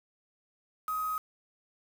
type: tone with quantisation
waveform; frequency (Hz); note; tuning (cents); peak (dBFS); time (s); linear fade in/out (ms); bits
sine; 1262; D#6; +24; -30; 0.88-1.18; 2; 7
effects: none